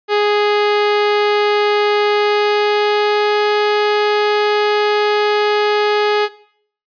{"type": "tone with pitch glide", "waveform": "sawtooth", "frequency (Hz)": [415.3, 417.9], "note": ["G#4", "G#4"], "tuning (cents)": [0, 11], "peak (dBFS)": -8, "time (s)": [0.08, 6.29], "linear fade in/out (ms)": 50, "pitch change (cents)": 11, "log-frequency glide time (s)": [2.12, 3.5], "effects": ["noise-tail reverb RT60 0.6 s tail -18 dB re dry", "resampled to 11025 Hz"]}